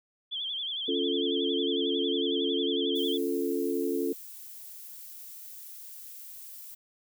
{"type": "tone with vibrato", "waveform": "sine", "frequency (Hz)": 3295, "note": "G#7", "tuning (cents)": -14, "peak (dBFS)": -31, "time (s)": [0.31, 3.18], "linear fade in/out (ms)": 20, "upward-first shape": "sine", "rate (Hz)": 11, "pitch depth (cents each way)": 100}
{"type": "chord", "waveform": "sine", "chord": "Db augmented", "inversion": "none", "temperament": "equal", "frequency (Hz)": [277.2, 349.2, 440], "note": ["Db4", "F4", "A4"], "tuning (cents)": [0, 0, 0], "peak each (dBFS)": -31, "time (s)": [0.88, 4.13], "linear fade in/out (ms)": 5}
{"type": "noise", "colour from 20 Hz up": "violet", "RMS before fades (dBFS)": -45, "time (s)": [2.95, 6.75], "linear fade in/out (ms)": 10}
{"effects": []}